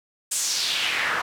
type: noise with band-pass filter sweep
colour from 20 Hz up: pink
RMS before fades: -25 dBFS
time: 0.31-1.22 s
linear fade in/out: 10 ms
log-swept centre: 8500 to 1300 Hz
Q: 2.5
effects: none